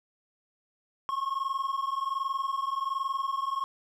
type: tone pair together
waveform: triangle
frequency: 1071.7 / 1093 Hz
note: C6 / C#6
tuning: +41 / -25 cents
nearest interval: unison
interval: 34 cents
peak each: -30 / -29 dBFS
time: 1.09-3.64 s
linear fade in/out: 0 ms
effects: none